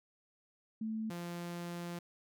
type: tone pair in turn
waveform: sine / sawtooth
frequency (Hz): 220 / 173.11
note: A3 / F3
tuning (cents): 0 / -15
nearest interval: major third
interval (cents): 415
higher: first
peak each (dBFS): -35 / -36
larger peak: first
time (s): 0.81-1.1 / 1.1-1.99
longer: second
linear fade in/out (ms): 5
effects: none